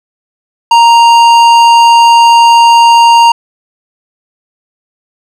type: tone with tanh clipping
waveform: sine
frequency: 932.3 Hz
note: A#5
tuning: in tune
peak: -3 dBFS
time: 0.71-3.32 s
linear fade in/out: 5 ms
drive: 14 dB
effects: none